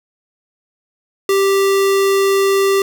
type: tone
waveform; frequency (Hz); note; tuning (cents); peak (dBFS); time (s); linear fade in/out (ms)
square; 392; G4; 0; -12; 1.29-2.82; 2
effects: none